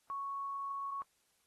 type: tone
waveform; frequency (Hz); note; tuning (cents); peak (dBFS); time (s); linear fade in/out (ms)
sine; 1108.7; C#6; 0; -37; 0.1-1.02; 0
effects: white hiss -75 dBFS RMS until 1.46 s + AAC 32 kbps